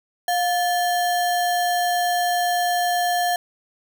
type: tone with sample-and-hold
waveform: sine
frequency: 709 Hz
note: F5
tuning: 26 cents sharp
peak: -18 dBFS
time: 0.28-3.36 s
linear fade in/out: 2 ms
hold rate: 2450 Hz
effects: none